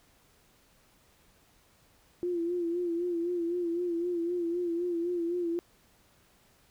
sine tone with vibrato, 345.5 Hz, F4, 19 cents flat, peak -28 dBFS, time 2.23-5.59 s, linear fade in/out 0 ms, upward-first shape sine, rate 3.9 Hz, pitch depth 57 cents each way, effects pink hiss -64 dBFS RMS until 6.7 s

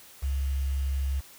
sine tone with quantisation, 68 Hz, C#2, 33 cents flat, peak -25 dBFS, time 0.22-1.21 s, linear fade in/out 20 ms, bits 8, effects white hiss -51 dBFS RMS until 1.38 s

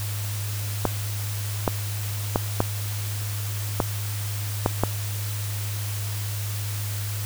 clicks, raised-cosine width 1 ms, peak -5 dBFS, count 7, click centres 0.853 / 1.678 / 2.359 / 2.604 / 3.802 / 4.661 / 4.836 s, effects added 103 Hz sine -27 dBFS peak until 7.25 s + white hiss -35 dBFS RMS until 7.25 s

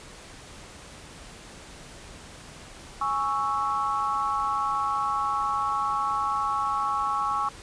sine chord, C# minor, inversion second, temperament equal, 830.6 / 1108.7 / 1318.5 Hz, G#5 / C#6 / E6, 0 / 0 / 0 cents, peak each -30 / -26 / -30 dBFS, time 3.01-7.49 s, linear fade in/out 5 ms, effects pink hiss -45 dBFS RMS until 7.62 s + resampled to 22050 Hz

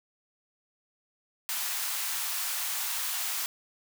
white high-pass noise, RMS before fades -32 dBFS, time 1.49-3.46 s, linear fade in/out 0 ms, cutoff 760 Hz, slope 24 dB/octave, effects none

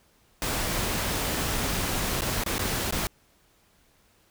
pink noise with dropouts, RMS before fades -28 dBFS, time 0.42-3.07 s, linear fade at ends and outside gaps 1 ms, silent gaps 2.209-2.219 / 2.437-2.462 / 2.582-2.592 / 2.909-2.924 s, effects pink hiss -63 dBFS RMS until 4.3 s

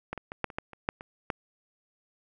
clicks, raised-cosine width 0.5 ms, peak -18 / -22 / -22 / -12 / -28 / -16 / -30 / -11 / -26 / -14 dBFS, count 10, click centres 0.13 / 0.177 / 0.319 / 0.443 / 0.502 / 0.585 / 0.733 / 0.889 / 1.009 / 1.302 s, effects none

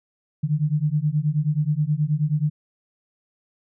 sine beating tone pair, 146 / 155.4 Hz, D3 / D#3, -10 / -2 cents, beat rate 9.4 Hz, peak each -22 dBFS, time 0.43-2.5 s, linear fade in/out 10 ms, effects none

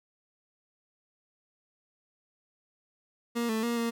30% pulse tone with pitch steps, 235.6 / 220.9 / 236 / 232.3 Hz, A#3 / A3 / A#3 / A#3, +19 / +7 / +22 / -6 cents, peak -25 dBFS, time 3.35-3.91 s, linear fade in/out 20 ms, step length 140 ms, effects none

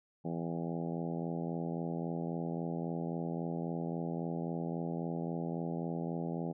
harmonic tone with a mistuned harmonic, 83.7 Hz, E2, 27 cents sharp, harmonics 2 / 3 / 4 / 5 / 6 / 7 / 8 / 9 / 10, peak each -37 / -41 / -43 / -45 / -47 / -48 / -49 / -50 / -51 dBFS, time 0.24-6.53 s, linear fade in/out 20 ms, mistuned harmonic 10, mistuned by -37 cents, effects none

